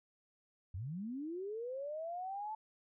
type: linear sweep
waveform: sine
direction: up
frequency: 80 to 880 Hz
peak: -39 dBFS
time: 0.74-2.55 s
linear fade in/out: 5 ms
effects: none